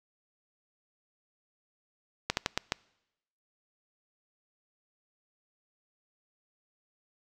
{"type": "slowing click train", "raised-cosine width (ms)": 0.2, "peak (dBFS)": -9, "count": 5, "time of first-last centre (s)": [2.3, 2.721], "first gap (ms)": 71, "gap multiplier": 1.27, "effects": ["noise-tail reverb RT60 0.9 s tail -25 dB re dry"]}